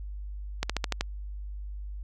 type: slowing click train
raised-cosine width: 0.2 ms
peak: -10 dBFS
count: 6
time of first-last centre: 0.63-1.01 s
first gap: 66 ms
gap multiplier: 1.07
effects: added 50 Hz sine -35 dBFS peak until 2.03 s